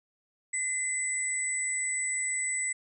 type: tone pair together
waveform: sine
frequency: 2039 / 7947 Hz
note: C7 / B8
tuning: -45 / +10 cents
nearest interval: 2 octaves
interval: 2355 cents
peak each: -32 / -30 dBFS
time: 0.53-2.73 s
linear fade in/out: 10 ms
effects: none